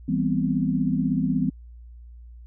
sine chord, C major seventh, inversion first, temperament just, 163.52 / 196.22 / 245.3 / 261.6 Hz, E3 / G3 / B3 / C4, -14 / +2 / -12 / 0 cents, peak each -26 dBFS, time 0.08-1.5 s, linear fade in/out 10 ms, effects added 59 Hz sine -41 dBFS peak until 2.46 s

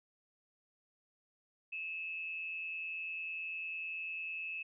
sine tone with amplitude modulation, 2600 Hz, E7, 24 cents flat, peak -36 dBFS, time 1.72-4.63 s, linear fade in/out 10 ms, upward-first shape sine, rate 169 Hz, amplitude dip 50%, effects none

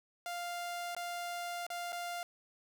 sawtooth tone with dropouts, 698.5 Hz, F5, in tune, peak -34 dBFS, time 0.26-2.23 s, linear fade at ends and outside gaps 1 ms, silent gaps 0.949-0.965 / 1.666-1.702 / 1.922-1.928 s, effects none

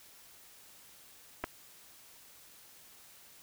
clicks, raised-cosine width 0.5 ms, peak -20 dBFS, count 2, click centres 1.439 / 1.442 s, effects white hiss -57 dBFS RMS until 3.42 s

